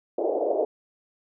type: band-pass noise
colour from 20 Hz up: white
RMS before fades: -25 dBFS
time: 0.18-0.65 s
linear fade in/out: 5 ms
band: 340 to 660 Hz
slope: 48 dB/octave
effects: none